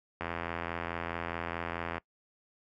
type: click train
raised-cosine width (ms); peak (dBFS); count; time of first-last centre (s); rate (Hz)
0.5; -19; 151; 0.21-1.981; 84.7
effects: noise-tail reverb RT60 0.1 s tail -24 dB re dry + high-pass 60 Hz 12 dB/octave